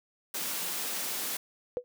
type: high-pass noise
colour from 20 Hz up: white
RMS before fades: -34 dBFS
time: 0.34-1.37 s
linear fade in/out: 5 ms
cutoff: 150 Hz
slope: 96 dB/octave
type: tone with exponential decay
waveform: sine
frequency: 493.9 Hz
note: B4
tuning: in tune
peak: -24 dBFS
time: 1.77-1.84 s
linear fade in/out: 0 ms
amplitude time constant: 15 ms
effects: none